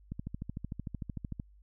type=click train; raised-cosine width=5 ms; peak=-25 dBFS; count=18; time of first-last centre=0.12-1.398 s; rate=13.3 Hz; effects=added 50 Hz sine -56 dBFS peak until 1.62 s